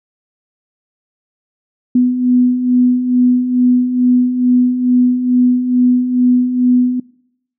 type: beating tone pair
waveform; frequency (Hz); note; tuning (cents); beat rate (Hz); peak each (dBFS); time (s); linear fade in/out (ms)
sine; 246.9 / 249.2; B3 / B3; 0 / +16; 2.3; -17 / -10; 1.95-7; 5
effects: noise-tail reverb RT60 0.8 s tail -24 dB re dry